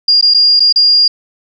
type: tone with dropouts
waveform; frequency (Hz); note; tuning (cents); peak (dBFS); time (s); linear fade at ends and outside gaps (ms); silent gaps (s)
sine; 4823; D8; +45; -5; 0.08-1.08; 5; 0.212-0.225 / 0.339-0.345 / 0.596-0.603 / 0.726-0.759
effects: none